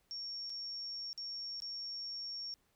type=tone with dropouts; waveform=sine; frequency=5510 Hz; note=F8; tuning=24 cents flat; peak=-40 dBFS; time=0.11-2.54 s; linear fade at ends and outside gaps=0 ms; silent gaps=0.496-0.501 / 1.13-1.177 / 1.602-1.621 s; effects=pink hiss -75 dBFS RMS until 2.75 s